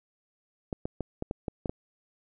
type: clicks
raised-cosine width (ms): 2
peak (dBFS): -18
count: 8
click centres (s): 0.728 / 0.855 / 1.007 / 1.224 / 1.311 / 1.482 / 1.658 / 1.695
effects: none